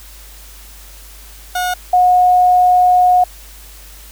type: tone pair in turn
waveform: 30% pulse / sine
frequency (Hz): 725 / 725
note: F#5 / F#5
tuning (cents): -35 / -35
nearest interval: unison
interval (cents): 0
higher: neither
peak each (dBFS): -13 / -7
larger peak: second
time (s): 1.55-1.74 / 1.93-3.24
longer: second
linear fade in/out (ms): 5
effects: added 50 Hz sine -37 dBFS peak until 4.11 s + white hiss -40 dBFS RMS until 4.11 s